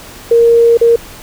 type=tone with dropouts; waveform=sine; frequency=466.2 Hz; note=A#4; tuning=in tune; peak=-4 dBFS; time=0.31-0.96 s; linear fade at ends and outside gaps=5 ms; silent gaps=0.773-0.812 s; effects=pink hiss -33 dBFS RMS until 1.22 s